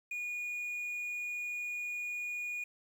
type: tone with quantisation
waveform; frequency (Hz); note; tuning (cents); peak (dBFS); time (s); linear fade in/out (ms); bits
triangle; 2447; D#7; -29; -34; 0.11-2.64; 5; 10
effects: none